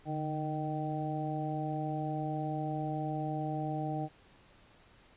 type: harmonic tone with a mistuned harmonic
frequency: 154.5 Hz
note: D#3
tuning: 12 cents flat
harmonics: 1 / 2 / 3 / 4 / 5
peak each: -36 / -38 / -46 / -42 / -38 dBFS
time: 0.05-4.09 s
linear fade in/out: 50 ms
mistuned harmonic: 1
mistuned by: -63 cents
effects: pink hiss -61 dBFS RMS until 5.16 s + resampled to 8000 Hz